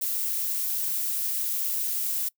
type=noise; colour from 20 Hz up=violet; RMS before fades=-28 dBFS; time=0.01-2.29 s; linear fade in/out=10 ms; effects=noise-tail reverb RT60 0.1 s tail -23 dB re dry